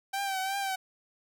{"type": "tone with vibrato", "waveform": "sawtooth", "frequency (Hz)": 776, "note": "G5", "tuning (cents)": -18, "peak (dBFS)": -26, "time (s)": [0.13, 0.76], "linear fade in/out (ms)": 10, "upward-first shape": "triangle", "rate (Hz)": 2.8, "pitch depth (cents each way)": 56, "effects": []}